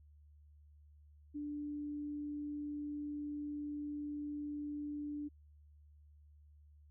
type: tone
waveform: sine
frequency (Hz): 293.7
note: D4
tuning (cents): 0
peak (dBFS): -39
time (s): 1.34-5.29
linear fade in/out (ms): 20
effects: added 74 Hz sine -59 dBFS peak until 6.9 s